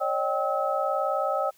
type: tone cluster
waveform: sine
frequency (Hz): 550 / 609 / 781 / 1291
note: C#5 / D#5 / G5 / E6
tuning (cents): -14 / -37 / -7 / -37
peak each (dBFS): -29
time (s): 0-1.51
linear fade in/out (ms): 20
effects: white hiss -60 dBFS RMS until 1.57 s